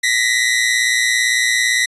sawtooth tone pair together, 1893.2 / 2011 Hz, A#6 / B6, +26 / +31 cents, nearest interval minor second, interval 105 cents, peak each -13 dBFS, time 0.03-1.86 s, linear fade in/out 10 ms, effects resampled to 24000 Hz

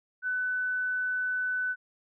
sine tone, 1500 Hz, F#6, 23 cents sharp, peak -27 dBFS, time 0.22-1.76 s, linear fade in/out 50 ms, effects none

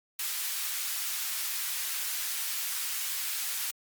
white high-pass noise, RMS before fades -33 dBFS, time 0.19-3.71 s, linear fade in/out 5 ms, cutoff 1400 Hz, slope 12 dB/octave, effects Opus 48 kbps

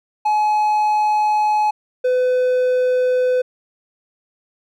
triangle tone pair in turn, 848 / 504.2 Hz, G#5 / B4, +36 / +36 cents, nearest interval major sixth, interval 900 cents, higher first, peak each -12 dBFS, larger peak neither, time 0.25-1.71 / 2.04-3.42 s, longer first, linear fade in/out 10 ms, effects none

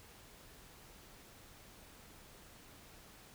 silence, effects pink hiss -58 dBFS RMS until 3.34 s

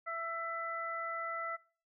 harmonic tone, 666 Hz, E5, 18 cents sharp, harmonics 1 / 2 / 3, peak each -43 / -38 / -42 dBFS, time 0.06-1.57 s, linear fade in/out 20 ms, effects noise-tail reverb RT60 0.5 s tail -25 dB re dry

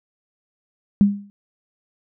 sine tone with exponential decay, 201.9 Hz, G#3, 49 cents flat, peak -7 dBFS, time 1.01-1.3 s, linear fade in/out 0 ms, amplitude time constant 62 ms, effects none

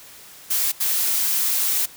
blue noise bursts at uneven times, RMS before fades -21 dBFS, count 2, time 0.5-0.72 / 0.8-1.86 s, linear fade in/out 10 ms, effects white hiss -44 dBFS RMS until 1.96 s

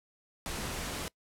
pink noise, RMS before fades -37 dBFS, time 0.46-1.08 s, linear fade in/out 0 ms, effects noise-tail reverb RT60 0.1 s tail -23 dB re dry + low-pass 12000 Hz 12 dB/octave

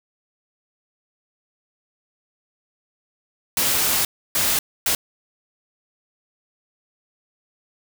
white noise bursts at uneven times, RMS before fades -20 dBFS, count 3, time 3.57-4.05 / 4.35-4.59 / 4.86-4.95 s, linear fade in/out 2 ms, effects none

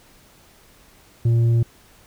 sine tone with tanh clipping, 116.54 Hz, A#2, in tune, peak -15 dBFS, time 1.25-1.63 s, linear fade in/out 5 ms, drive 5 dB, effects pink hiss -52 dBFS RMS until 2.06 s

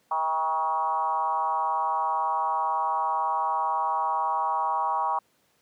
sine tone with frequency modulation, 956 Hz, A#5, 43 cents sharp, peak -23 dBFS, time 0.11-5.19 s, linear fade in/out 5 ms, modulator 158 Hz, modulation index 1.3, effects pink hiss -67 dBFS RMS until 5.61 s + high-pass 150 Hz 12 dB/octave

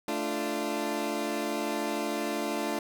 20% pulse chord, D minor, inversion second, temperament equal with one note detuned, 220 / 293.7 / 346.6 Hz, A3 / D4 / F4, 0 / 0 / -13 cents, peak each -30 / -28 / -29 dBFS, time 0.08-2.79 s, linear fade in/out 2 ms, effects none

